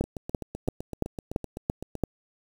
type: two click trains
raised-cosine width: 2 ms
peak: -21 / -11 dBFS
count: 16 / 7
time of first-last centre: 0.04-1.953 / 0.01-2.037 s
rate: 7.84 / 2.96 Hz
effects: 7-bit